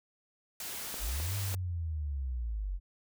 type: noise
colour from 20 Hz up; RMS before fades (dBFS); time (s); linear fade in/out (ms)
white; -40; 0.6-1.55; 2
type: clicks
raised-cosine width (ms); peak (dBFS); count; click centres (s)
1; -28; 3; 0.942 / 1.201 / 1.542
type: linear two-way sweep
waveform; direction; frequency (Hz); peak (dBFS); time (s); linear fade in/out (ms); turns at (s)
sine; up then down; 43.66 to 101.4 to 43.66; -32; 0.99-2.8; 50; 1.36
effects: none